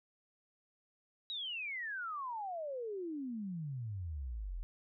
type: exponential sweep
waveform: sine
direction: down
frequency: 3893 to 38.89 Hz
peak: -38 dBFS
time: 1.3-4.63 s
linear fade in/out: 0 ms
effects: none